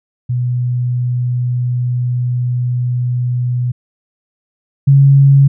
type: tone pair in turn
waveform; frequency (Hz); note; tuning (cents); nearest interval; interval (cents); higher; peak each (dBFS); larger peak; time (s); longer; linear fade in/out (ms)
sine; 123.47 / 138.33; B2 / C#3; 0 / -3; major second; 197; second; -13 / -4; second; 0.29-3.72 / 4.87-5.48; first; 10
effects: none